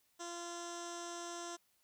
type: tone with low-pass filter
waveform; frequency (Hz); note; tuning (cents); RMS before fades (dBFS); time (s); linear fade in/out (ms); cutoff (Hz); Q
15% pulse; 344.5; F4; -24; -45; 0.19-1.57; 20; 6900; 6.4
effects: white hiss -75 dBFS RMS until 1.83 s